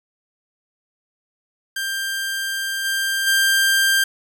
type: tone with level steps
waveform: sawtooth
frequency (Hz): 1585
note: G6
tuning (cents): +19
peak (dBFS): -19 / -16 / -11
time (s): 1.76-4.04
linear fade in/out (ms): 5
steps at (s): 2.84 / 3.26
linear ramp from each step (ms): 20
effects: 8-bit